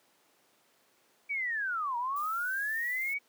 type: linear two-way sweep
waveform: sine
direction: down then up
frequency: 2312 to 932.3 to 2279 Hz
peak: -30 dBFS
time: 1.29-3.19 s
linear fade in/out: 20 ms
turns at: 1.97 s
type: noise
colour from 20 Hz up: violet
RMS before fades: -48 dBFS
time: 2.16-3.14 s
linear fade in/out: 5 ms
effects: pink hiss -67 dBFS RMS until 3.28 s + high-pass 300 Hz 12 dB/octave